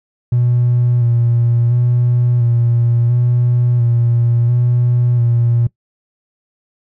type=tone with vibrato; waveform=triangle; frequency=120 Hz; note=B2; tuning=49 cents flat; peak=-7 dBFS; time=0.32-5.67 s; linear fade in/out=5 ms; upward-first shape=square; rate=0.72 Hz; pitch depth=23 cents each way; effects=noise-tail reverb RT60 0.1 s tail -23 dB re dry + tanh soft clip ceiling -6 dBFS